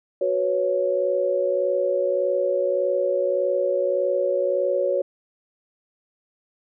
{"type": "chord", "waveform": "sine", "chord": "F# suspended fourth", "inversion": "none", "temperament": "just", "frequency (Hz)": [370, 493.3, 555], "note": ["F#4", "B4", "C#5"], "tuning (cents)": [0, -2, 2], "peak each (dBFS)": [-26, -26, -21], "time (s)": [0.21, 5.02], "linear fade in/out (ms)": 5, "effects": []}